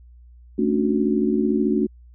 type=chord; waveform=sine; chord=D major seventh; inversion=second; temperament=just; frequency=220.2 / 275.3 / 293.7 / 367.1 Hz; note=A3 / C#4 / D4 / F#4; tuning=+2 / -12 / 0 / -14 cents; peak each=-21 / -25 / -24 / -23 dBFS; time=0.58-1.87 s; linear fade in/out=10 ms; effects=added 60 Hz sine -44 dBFS peak until 2.14 s